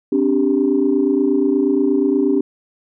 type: chord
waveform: sine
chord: C suspended second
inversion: none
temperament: equal with one note detuned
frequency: 261.6 / 290 / 392 Hz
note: C4 / D4 / G4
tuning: 0 / -22 / 0 cents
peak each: -18 / -16 / -17 dBFS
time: 0.12-2.41 s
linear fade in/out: 5 ms
effects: tanh soft clip ceiling -5 dBFS